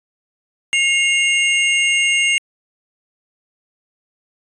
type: tone pair together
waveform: square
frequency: 2161 / 2794 Hz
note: C#7 / F7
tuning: -45 / 0 cents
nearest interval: major third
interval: 445 cents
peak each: -17 dBFS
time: 0.73-2.38 s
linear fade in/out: 0 ms
effects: resampled to 22050 Hz